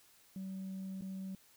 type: tone with dropouts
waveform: sine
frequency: 190.7 Hz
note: G3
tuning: 47 cents flat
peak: -38 dBFS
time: 0.36-1.35 s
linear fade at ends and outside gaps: 2 ms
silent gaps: 1.011-1.021 s
effects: tanh soft clip ceiling -38 dBFS + white hiss -65 dBFS RMS until 1.56 s